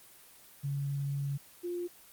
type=tone pair in turn; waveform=sine; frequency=140.4 / 350.9 Hz; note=C#3 / F4; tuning=+22 / +8 cents; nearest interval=octave + major third; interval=1586 cents; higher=second; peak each=-31 / -33 dBFS; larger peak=first; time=0.63-1.38 / 1.63-1.88 s; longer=first; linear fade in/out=20 ms; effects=white hiss -56 dBFS RMS until 2.12 s + Opus 24 kbps